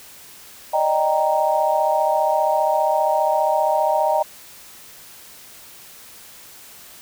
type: chord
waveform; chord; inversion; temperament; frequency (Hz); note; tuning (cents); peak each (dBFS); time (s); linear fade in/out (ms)
sine; Eb major seventh; third; equal; 587.3 / 622.3 / 784 / 932.3; D5 / Eb5 / G5 / Bb5; 0 / 0 / 0 / 0; -25 / -20 / -21 / -21; 0.73-4.23; 10
effects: white hiss -43 dBFS RMS until 7.01 s